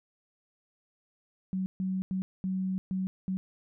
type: tone bursts at uneven times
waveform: sine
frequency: 188.1 Hz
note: F#3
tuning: 29 cents sharp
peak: -28 dBFS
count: 6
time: 1.53-1.66 / 1.8-2.02 / 2.11-2.22 / 2.44-2.78 / 2.91-3.07 / 3.28-3.37 s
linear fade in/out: 0 ms
effects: none